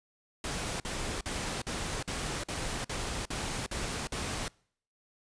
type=noise bursts; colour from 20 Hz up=pink; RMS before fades=-35 dBFS; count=10; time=0.44-4.481 s; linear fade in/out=2 ms; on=360 ms; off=49 ms; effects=noise-tail reverb RT60 0.6 s tail -26 dB re dry + resampled to 22050 Hz